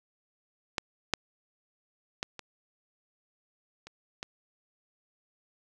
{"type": "clicks", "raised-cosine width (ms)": 0.2, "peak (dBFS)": [-11, -7, -14, -23, -28, -19], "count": 6, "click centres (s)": [0.782, 1.137, 2.229, 2.393, 3.87, 4.229], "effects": []}